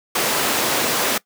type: high-pass noise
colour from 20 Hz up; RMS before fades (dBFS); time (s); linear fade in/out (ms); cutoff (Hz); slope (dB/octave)
pink; -20; 0.15-1.18; 5; 300; 12
effects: noise-tail reverb RT60 0.1 s tail -21 dB re dry